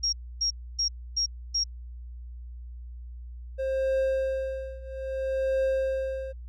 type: tone bursts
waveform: sine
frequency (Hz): 5588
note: F8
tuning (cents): 0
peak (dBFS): -23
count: 5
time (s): 0.03-1.64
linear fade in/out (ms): 10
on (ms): 98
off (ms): 280
type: tone with tremolo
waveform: triangle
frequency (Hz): 531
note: C5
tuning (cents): +25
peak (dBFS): -20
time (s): 3.58-6.33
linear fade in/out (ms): 20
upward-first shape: triangle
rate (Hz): 0.61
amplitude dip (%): 95
effects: added 60 Hz sine -38 dBFS peak until 6.48 s